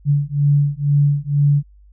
sine beating tone pair, 142.9 / 145 Hz, D3 / D3, -47 / -22 cents, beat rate 2.1 Hz, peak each -16 dBFS, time 0.05-1.63 s, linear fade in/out 50 ms, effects added 50 Hz sine -44 dBFS peak until 1.92 s

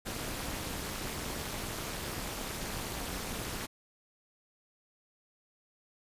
pink noise with amplitude modulation, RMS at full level -34 dBFS, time 0.05-3.67 s, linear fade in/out 20 ms, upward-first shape sine, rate 230 Hz, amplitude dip 90%, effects resampled to 32000 Hz

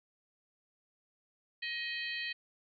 harmonic tone with a mistuned harmonic, 629 Hz, D#5, 19 cents sharp, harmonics 3 / 4 / 5 / 6 / 7, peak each -39 / -41 / -43 / -45 / -46 dBFS, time 1.62-2.33 s, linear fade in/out 10 ms, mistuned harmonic 6, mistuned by +100 cents, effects none

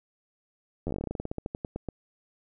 slowing click train, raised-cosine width 2 ms, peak -19 dBFS, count 22, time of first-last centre 0.87-1.887 s, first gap 11 ms, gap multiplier 1.13, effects none

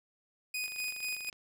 sawtooth tone with tremolo, 2489 Hz, D#7, in tune, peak -30 dBFS, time 0.54-1.3 s, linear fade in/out 5 ms, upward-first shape square, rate 4.1 Hz, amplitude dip 50%
click train, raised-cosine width 0.2 ms, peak -33 dBFS, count 18, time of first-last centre 0.64-1.328 s, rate 24.7 Hz
effects none

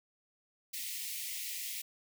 white high-pass noise, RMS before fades -40 dBFS, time 0.73-1.82 s, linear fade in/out 10 ms, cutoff 1900 Hz, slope 96 dB/octave, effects none

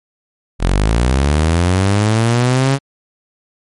sawtooth linear sweep, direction up, 41.1 to 139.2 Hz, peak -7 dBFS, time 0.59-2.79 s, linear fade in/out 50 ms, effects MP3 48 kbps

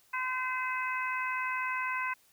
harmonic tone, 512 Hz, C5, 38 cents flat, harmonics 2 / 3 / 4 / 5, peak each -34 / -36 / -37 / -38 dBFS, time 0.13-2.14 s, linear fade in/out 10 ms, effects white hiss -65 dBFS RMS until 2.32 s

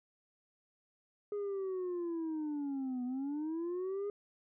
sine linear two-way sweep, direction down then up, 415.3 to 245 to 413.4 Hz, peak -32 dBFS, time 1.32-4.1 s, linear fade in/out 2 ms, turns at 3.04 s, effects tanh soft clip ceiling -34 dBFS

